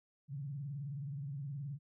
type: tone with vibrato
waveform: sine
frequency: 140.4 Hz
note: C#3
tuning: 22 cents sharp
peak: -39 dBFS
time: 0.28-1.79 s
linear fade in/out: 50 ms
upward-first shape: triangle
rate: 19 Hz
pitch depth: 180 cents each way
effects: none